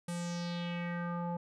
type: tone with low-pass filter sweep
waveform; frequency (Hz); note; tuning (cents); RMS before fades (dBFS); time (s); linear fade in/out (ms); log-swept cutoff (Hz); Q
square; 173.2; F3; -14; -37; 0.08-1.37; 5; 9900 to 780; 3.2
effects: none